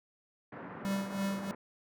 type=band-pass noise; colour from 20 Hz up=pink; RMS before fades=-45 dBFS; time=0.52-1.55 s; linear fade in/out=5 ms; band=130 to 1700 Hz; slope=24 dB/octave
type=tone with tremolo; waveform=square; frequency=196.5 Hz; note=G3; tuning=4 cents sharp; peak=-30 dBFS; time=0.85-1.51 s; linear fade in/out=0 ms; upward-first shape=triangle; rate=3.1 Hz; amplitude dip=75%
effects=none